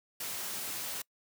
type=noise; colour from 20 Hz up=white; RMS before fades=-38 dBFS; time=0.2-1.02 s; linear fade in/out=5 ms; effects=noise-tail reverb RT60 0.1 s tail -25 dB re dry + high-pass 100 Hz 12 dB/octave